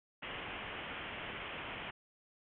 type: low-pass noise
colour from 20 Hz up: white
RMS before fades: -44 dBFS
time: 0.22-1.91 s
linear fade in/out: 10 ms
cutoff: 3200 Hz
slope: 96 dB/octave
effects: none